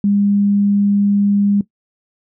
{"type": "tone", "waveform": "sine", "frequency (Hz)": 202.2, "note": "G#3", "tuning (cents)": -46, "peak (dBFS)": -11, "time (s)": [0.04, 1.61], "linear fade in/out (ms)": 2, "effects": ["noise-tail reverb RT60 0.1 s tail -17 dB re dry"]}